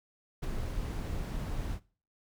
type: noise with ADSR envelope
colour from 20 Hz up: brown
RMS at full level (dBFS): -29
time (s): 0.42-1.8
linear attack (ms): 19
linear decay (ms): 12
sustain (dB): -6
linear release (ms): 69
effects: noise-tail reverb RT60 0.4 s tail -21 dB re dry